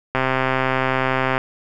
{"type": "click train", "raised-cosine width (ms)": 0.5, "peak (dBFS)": -4, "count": 162, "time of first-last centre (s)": [0.15, 1.379], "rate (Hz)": 131, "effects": []}